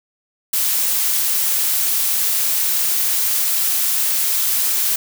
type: noise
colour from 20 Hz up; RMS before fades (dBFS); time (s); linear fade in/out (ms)
blue; -18; 0.53-4.96; 5
effects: none